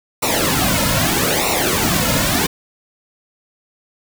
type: noise with flanger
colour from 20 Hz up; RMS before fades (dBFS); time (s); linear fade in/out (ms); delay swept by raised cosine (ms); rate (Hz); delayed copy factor
pink; -17; 0.22-2.47; 10; 0.61 to 2.61; 0.79; -0.85
effects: none